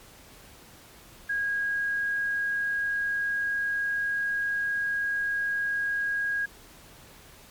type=tone; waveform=sine; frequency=1639 Hz; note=G#6; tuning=23 cents flat; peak=-25 dBFS; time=1.29-6.46 s; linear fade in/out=10 ms; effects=pink hiss -51 dBFS RMS until 7.5 s + MP3 96 kbps